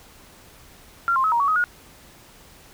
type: tone with pitch steps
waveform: sine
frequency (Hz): 1379 / 1057 / 1284 / 941 / 1125 / 1262 / 1440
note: F6 / C6 / E6 / A#5 / C#6 / D#6 / F#6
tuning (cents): -22 / +17 / -46 / +16 / +25 / +24 / -47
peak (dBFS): -17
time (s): 1.08-1.64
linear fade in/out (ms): 0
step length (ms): 80
effects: pink hiss -49 dBFS RMS until 2.73 s